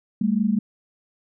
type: tone pair together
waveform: sine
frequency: 199.5 / 223.9 Hz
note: G3 / A3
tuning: +31 / +30 cents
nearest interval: major second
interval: 199 cents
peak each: -21 dBFS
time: 0.21-0.59 s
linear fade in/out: 5 ms
effects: none